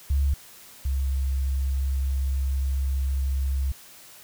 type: tone pair in turn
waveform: sine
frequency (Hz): 69.4 / 67.31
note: C#2 / C2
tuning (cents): +3 / +50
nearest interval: minor second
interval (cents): 53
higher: first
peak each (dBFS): -19 / -22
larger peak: first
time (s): 0.1-0.34 / 0.85-3.72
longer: second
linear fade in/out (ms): 5
effects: white hiss -48 dBFS RMS until 4.23 s